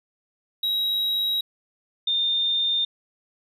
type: tone pair in turn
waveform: triangle / sine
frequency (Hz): 3837 / 3622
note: A#7 / A7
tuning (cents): +49 / +49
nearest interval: minor second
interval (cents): 100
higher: first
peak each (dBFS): -20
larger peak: neither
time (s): 0.63-1.41 / 2.07-2.85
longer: neither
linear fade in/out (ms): 5
effects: none